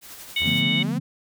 white noise with tremolo, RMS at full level -39 dBFS, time 0.01-0.64 s, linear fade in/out 50 ms, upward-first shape triangle, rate 11 Hz, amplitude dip 45%
harmonic tone, 738 Hz, F#5, 5 cents flat, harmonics 3 / 4 / 5, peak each -24 / -25 / -26 dBFS, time 0.36-0.83 s, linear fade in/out 5 ms
sawtooth exponential sweep, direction up, 73.42 to 271.9 Hz, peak -28 dBFS, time 0.4-0.99 s, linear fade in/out 20 ms
sine chord, B half-diminished seventh, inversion first, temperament equal, 146.83 / 174.61 / 220 / 246.9 Hz, D3 / F3 / A3 / B3, 0 / 0 / 0 / 0 cents, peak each -28 dBFS, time 0.45-1 s, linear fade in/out 10 ms
effects none

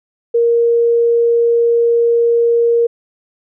sine tone, 468.3 Hz, A#4, 8 cents sharp, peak -9 dBFS, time 0.34-2.87 s, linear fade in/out 10 ms, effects none

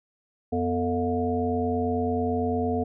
harmonic tone with a mistuned harmonic, 89 Hz, F2, 33 cents sharp, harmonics 1 / 3 / 5 / 7 / 8, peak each -31 / -27 / -28 / -38 / -30 dBFS, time 0.52-2.84 s, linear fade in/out 10 ms, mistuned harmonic 3, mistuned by -130 cents, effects none

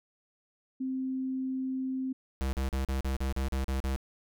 sine tone, 261.6 Hz, C4, in tune, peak -30 dBFS, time 0.8-2.13 s, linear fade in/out 10 ms
square tone bursts, 66.5 Hz, C2, 29 cents sharp, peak -29 dBFS, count 10, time 2.41-3.961 s, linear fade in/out 0 ms, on 120 ms, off 39 ms
effects none

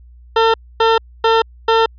20% pulse tone bursts, 451.7 Hz, A4, 45 cents sharp, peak -5 dBFS, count 4, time 0.36-1.86 s, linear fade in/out 5 ms, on 180 ms, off 260 ms, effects added 60 Hz sine -39 dBFS peak until 1.98 s + resampled to 11025 Hz

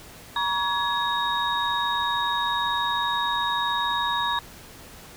sine tone cluster, 951 / 1130 / 1680 / 3753 Hz, A#5 / C#6 / G#6 / A#7, +34 / +33 / +19 / +11 cents, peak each -26 / -29 / -30 / -28 dBFS, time 0.36-4.39 s, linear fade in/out 2 ms, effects pink hiss -45 dBFS RMS until 5.16 s

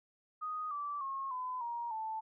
sine tone with pitch steps, 1244.5 / 1161.2 / 1083.4 / 1010.8 / 943.2 / 880 Hz, D#6 / D6 / C#6 / B5 / A#5 / A5, 0 / -20 / -40 / +40 / +20 / 0 cents, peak -36 dBFS, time 0.41-2.21 s, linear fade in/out 20 ms, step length 300 ms, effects none

